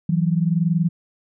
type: tone pair together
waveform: sine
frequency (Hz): 163.7 / 184.4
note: E3 / F#3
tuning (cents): -12 / -6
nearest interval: major second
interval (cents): 206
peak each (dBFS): -18 / -21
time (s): 0.09-0.89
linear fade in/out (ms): 5
effects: none